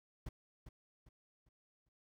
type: noise with echo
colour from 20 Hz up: brown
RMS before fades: -43 dBFS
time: 0.26-0.29 s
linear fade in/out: 5 ms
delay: 400 ms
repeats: 4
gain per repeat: -9 dB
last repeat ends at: 1.89 s
effects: none